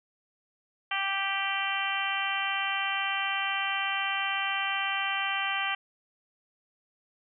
harmonic tone with a mistuned harmonic, 392 Hz, G4, in tune, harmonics 2 / 3 / 4 / 5 / 6 / 7 / 8, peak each -35 / -35 / -35 / -35 / -35 / -35 / -35 dBFS, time 0.91-5.75 s, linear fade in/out 5 ms, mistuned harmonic 8, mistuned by -21 cents, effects none

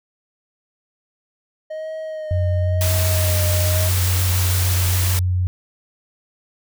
triangle tone with vibrato, 622.3 Hz, D#5, in tune, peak -24 dBFS, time 1.7-3.89 s, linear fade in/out 10 ms, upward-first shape sine, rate 0.97 Hz, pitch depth 30 cents each way
sine tone, 90.7 Hz, F#2, 34 cents flat, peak -16 dBFS, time 2.31-5.47 s, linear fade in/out 0 ms
white noise, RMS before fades -24 dBFS, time 2.81-5.19 s, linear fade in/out 0 ms
effects none

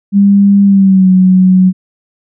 sine tone with pitch glide, 200 to 185.53 Hz, G3 to F#3, +35 to +5 cents, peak -3 dBFS, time 0.12-1.73 s, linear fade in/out 50 ms, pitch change -130 cents, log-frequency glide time 0.64-1.1 s, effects none

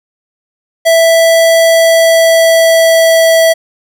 square tone with pitch glide, 659.3 to 654.7 Hz, E5 to E5, 0 to -12 cents, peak -5 dBFS, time 0.85-3.54 s, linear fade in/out 20 ms, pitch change -12 cents, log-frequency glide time 1.63-3.4 s, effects none

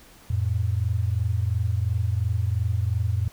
sine tone pair together, 88 / 110.87 Hz, F2 / A2, +14 / +14 cents, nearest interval major third, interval 400 cents, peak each -24 / -24 dBFS, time 0.3-3.28 s, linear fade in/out 5 ms, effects pink hiss -51 dBFS RMS until 3.32 s

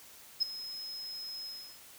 sine tone with ADSR envelope, 5130 Hz, E8, 48 cents flat, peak -21 dBFS, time 0.4-1.8 s, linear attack 25 ms, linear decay 7 ms, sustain -18 dB, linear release 340 ms, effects tanh soft clip ceiling -22 dBFS + white hiss -54 dBFS RMS until 1.98 s

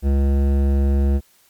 sine tone with hard clipping, 69.3 Hz, C#2, in tune, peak -16 dBFS, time 0.02-1.21 s, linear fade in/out 50 ms, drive 14 dB, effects white hiss -56 dBFS RMS until 1.49 s + MP3 96 kbps

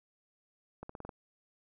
accelerating click train, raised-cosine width 1 ms, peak -29 dBFS, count 6, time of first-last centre 0.83-1.092 s, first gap 64 ms, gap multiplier 0.9, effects none

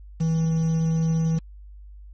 triangle tone with quantisation, 162.1 Hz, E3, 29 cents flat, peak -17 dBFS, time 0.2-1.39 s, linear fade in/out 10 ms, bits 7, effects added 50 Hz sine -40 dBFS peak until 2.13 s + MP3 32 kbps

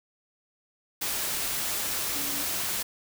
sine tone in noise, 282.1 Hz, C#4, 30 cents sharp, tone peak -40 dBFS, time 2.15-2.43 s, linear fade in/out 10 ms, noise white, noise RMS -30 dBFS, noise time 1.01-2.83 s, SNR -13 dB, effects none

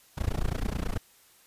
brown noise with amplitude modulation, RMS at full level -25 dBFS, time 0.17-0.98 s, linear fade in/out 10 ms, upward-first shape sine, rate 29.2 Hz, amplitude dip 100%, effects white hiss -59 dBFS RMS until 1.46 s + resampled to 32000 Hz

